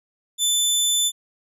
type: tone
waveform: 20% pulse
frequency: 3520 Hz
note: A7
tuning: in tune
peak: -12 dBFS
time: 0.38-1.12 s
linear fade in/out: 50 ms
effects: none